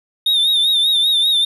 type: tone with vibrato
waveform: triangle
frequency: 3662 Hz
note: A#7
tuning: 32 cents flat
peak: -11 dBFS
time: 0.26-1.45 s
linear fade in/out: 5 ms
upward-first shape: sine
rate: 5.1 Hz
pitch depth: 67 cents each way
effects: none